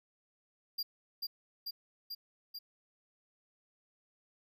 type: tone with echo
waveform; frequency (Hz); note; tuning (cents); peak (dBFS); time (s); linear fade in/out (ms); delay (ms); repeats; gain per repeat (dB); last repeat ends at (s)
square; 4789; D8; +33; -34; 0.78-0.83; 10; 440; 4; -2; 2.59
effects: none